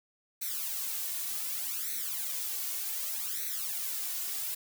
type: noise with flanger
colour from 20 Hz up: blue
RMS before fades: -35 dBFS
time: 0.41-4.55 s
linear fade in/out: 10 ms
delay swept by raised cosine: 0.49 to 2.79 ms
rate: 0.66 Hz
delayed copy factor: +1
effects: none